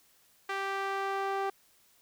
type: tone with band-pass filter sweep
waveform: sawtooth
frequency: 391.5 Hz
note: G4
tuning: 2 cents flat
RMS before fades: -33 dBFS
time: 0.49-1.5 s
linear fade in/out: 5 ms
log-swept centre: 1600 to 840 Hz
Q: 1.1
effects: white hiss -65 dBFS RMS until 2.01 s